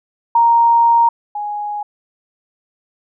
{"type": "tone pair in turn", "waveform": "sine", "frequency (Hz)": [932.3, 830.6], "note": ["A#5", "G#5"], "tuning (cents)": [0, 0], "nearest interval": "major second", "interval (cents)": 200, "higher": "first", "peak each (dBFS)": [-8, -20], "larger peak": "first", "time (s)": [[0.35, 1.09], [1.35, 1.83]], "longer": "first", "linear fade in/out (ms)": 5, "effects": []}